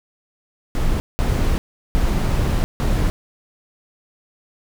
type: noise bursts at uneven times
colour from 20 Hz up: brown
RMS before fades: -18 dBFS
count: 4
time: 0.75-1 / 1.19-1.58 / 1.95-2.64 / 2.8-3.1 s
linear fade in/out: 0 ms
effects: none